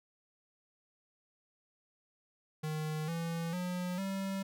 square tone with pitch steps, 154.8 / 166.87 / 179.88 / 193.91 Hz, D#3 / E3 / F#3 / G3, -9 / +21 / -49 / -19 cents, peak -35 dBFS, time 2.63-4.43 s, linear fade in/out 10 ms, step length 450 ms, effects none

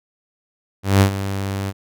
sawtooth tone with ADSR envelope, 98 Hz, G2, in tune, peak -5 dBFS, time 0.83-1.73 s, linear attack 180 ms, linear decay 91 ms, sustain -13 dB, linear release 42 ms, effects none

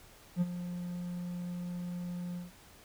triangle tone with ADSR envelope, 176.6 Hz, F3, 20 cents sharp, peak -22 dBFS, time 0.36-2.52 s, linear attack 54 ms, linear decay 32 ms, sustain -12 dB, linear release 160 ms, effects pink hiss -57 dBFS RMS until 2.84 s

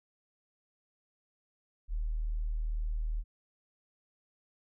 sine tone, 38.89 Hz, D#1, in tune, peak -30 dBFS, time 1.88-3.24 s, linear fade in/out 50 ms, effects none

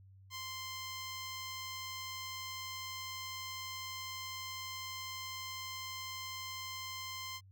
10% pulse tone, 1044 Hz, C6, 4 cents flat, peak -33 dBFS, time 0.3-7.41 s, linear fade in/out 50 ms, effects added 96 Hz sine -56 dBFS peak until 7.51 s

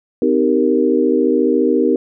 sine chord, C minor seventh, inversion none, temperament equal with one note detuned, 256.7 / 311.1 / 392 / 466.2 Hz, C4 / Eb4 / G4 / Bb4, -33 / 0 / 0 / 0 cents, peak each -17 dBFS, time 0.22-1.96 s, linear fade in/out 2 ms, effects none

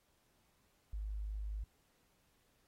sine tone, 51.91 Hz, G#1, in tune, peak -38 dBFS, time 0.93-1.64 s, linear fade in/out 5 ms, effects pink hiss -75 dBFS RMS until 2.67 s + AAC 48 kbps

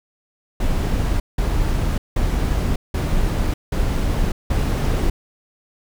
brown noise bursts, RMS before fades -19 dBFS, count 6, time 0.6-5.1 s, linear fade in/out 5 ms, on 600 ms, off 180 ms, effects none

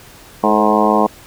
harmonic tone with a mistuned harmonic, 106.2 Hz, G#2, 39 cents sharp, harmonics 2 / 3 / 4 / 5 / 6 / 7 / 8 / 9 / 10, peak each -17 / -20 / -19 / -20 / -20 / -18 / -21 / -19 / -19 dBFS, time 0.43-1.07 s, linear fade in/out 10 ms, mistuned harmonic 4, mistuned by +34 cents, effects pink hiss -41 dBFS RMS until 1.26 s

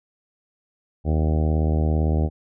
harmonic tone, 77.78 Hz, D#2, in tune, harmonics 1 / 2 / 3 / 4 / 5 / 6 / 7 / 8 / 9 / 10, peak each -19 / -25 / -29 / -31 / -33 / -35 / -36 / -37 / -38 / -39 dBFS, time 1.04-2.3 s, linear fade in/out 50 ms, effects none

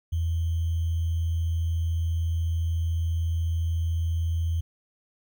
sine tone with sample-and-hold, 83 Hz, E2, 12 cents sharp, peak -23 dBFS, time 0.12-4.61 s, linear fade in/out 10 ms, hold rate 3150 Hz, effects none

